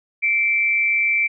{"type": "tone pair together", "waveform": "sine", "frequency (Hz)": [2123, 2330], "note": ["C7", "D7"], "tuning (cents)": [25, -14], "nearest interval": "major second", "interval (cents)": 161, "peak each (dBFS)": [-26, -16], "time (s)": [0.22, 1.28], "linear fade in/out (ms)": 20, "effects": []}